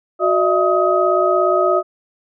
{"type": "tone cluster", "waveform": "sine", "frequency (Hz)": [367.4, 605, 662, 1261], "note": ["F#4", "D#5", "E5", "D#6"], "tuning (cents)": [-12, -49, 7, 23], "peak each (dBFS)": -18, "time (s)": [0.19, 1.83], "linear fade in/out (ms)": 50, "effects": []}